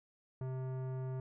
sine tone with tanh clipping, 130 Hz, C3, 11 cents flat, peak -39 dBFS, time 0.41-1.2 s, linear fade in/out 2 ms, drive 16 dB, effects none

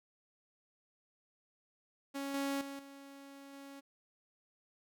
sawtooth tone with level steps, 277.2 Hz, C#4, in tune, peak -34 / -30 / -39 / -47 / -45 dBFS, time 2.14-3.81 s, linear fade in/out 20 ms, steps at 2.34 / 2.61 / 2.79 / 3.53 s, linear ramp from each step 2 ms, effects none

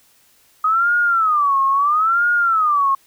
sine tone with vibrato, 1244.5 Hz, D#6, in tune, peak -13 dBFS, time 0.64-2.95 s, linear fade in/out 5 ms, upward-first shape sine, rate 0.75 Hz, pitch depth 240 cents each way, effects white hiss -55 dBFS RMS until 3.06 s

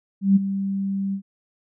sine tone with ADSR envelope, 195.8 Hz, G3, 2 cents flat, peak -10 dBFS, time 0.21-1.22 s, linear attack 150 ms, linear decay 19 ms, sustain -12 dB, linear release 85 ms, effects none

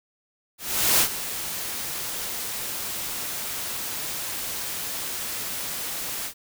white noise with ADSR envelope, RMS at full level -18 dBFS, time 0.58-6.34 s, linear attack 420 ms, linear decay 79 ms, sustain -13 dB, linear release 82 ms, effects none

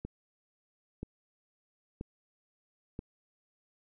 click train, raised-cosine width 3 ms, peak -25 dBFS, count 4, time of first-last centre 0.05-2.991 s, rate 1.02 Hz, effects none

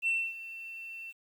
sine tone with ADSR envelope, 2694 Hz, E7, 37 cents sharp, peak -23 dBFS, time 0.02-1.13 s, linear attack 51 ms, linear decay 260 ms, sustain -17 dB, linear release 33 ms, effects tanh soft clip ceiling -24 dBFS + 10-bit

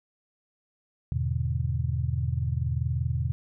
sine chord, E dominant seventh, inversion none, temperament just, 82.41 / 103.01 / 123.61 / 148.33 Hz, E2 / G#2 / B2 / D3, 0 / -14 / +2 / +18 cents, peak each -29 / -34 / -28 / -34 dBFS, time 1.12-3.32 s, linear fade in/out 0 ms, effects none

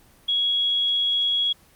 sine tone, 3328 Hz, G#7, 3 cents sharp, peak -19 dBFS, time 0.28-1.53 s, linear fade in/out 10 ms, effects pink hiss -55 dBFS RMS until 1.75 s + Opus 24 kbps

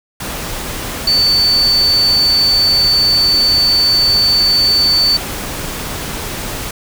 sine tone in noise, 4500 Hz, C#8, 25 cents sharp, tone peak -9 dBFS, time 1.07-5.17 s, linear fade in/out 5 ms, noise pink, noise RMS -23 dBFS, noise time 0.2-6.71 s, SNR +11 dB, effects none

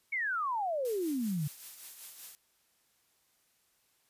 sine exponential sweep, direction down, 2259 to 138.59 Hz, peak -30 dBFS, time 0.12-1.48 s, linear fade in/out 10 ms
blue noise with tremolo, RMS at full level -44 dBFS, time 0.85-2.35 s, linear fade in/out 0 ms, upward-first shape triangle, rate 5.2 Hz, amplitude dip 55%
effects white hiss -72 dBFS RMS until 4.09 s + resampled to 32000 Hz

